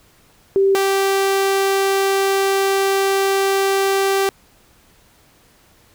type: tone pair in turn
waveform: sine / sawtooth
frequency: 390.4 / 390.4 Hz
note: G4 / G4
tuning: -7 / -7 cents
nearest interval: unison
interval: 0 cents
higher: neither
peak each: -11 dBFS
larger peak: neither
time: 0.56-0.75 / 0.75-4.29 s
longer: second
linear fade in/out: 0 ms
effects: pink hiss -53 dBFS RMS until 5.94 s